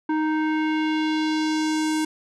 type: tone with low-pass filter sweep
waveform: square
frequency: 311.1 Hz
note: D#4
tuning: in tune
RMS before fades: -23 dBFS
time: 0.09-2.05 s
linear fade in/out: 5 ms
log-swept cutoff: 1300 to 9500 Hz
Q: 1.5
effects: none